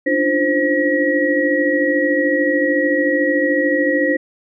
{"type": "tone cluster", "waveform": "sine", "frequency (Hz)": [285.5, 299.1, 347.9, 524, 1910], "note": ["D4", "D4", "F4", "C5", "A#6"], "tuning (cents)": [-49, 32, -7, 2, 42], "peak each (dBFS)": [-25, -19, -24, -18, -19], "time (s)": [0.06, 4.17], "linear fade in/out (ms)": 10, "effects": []}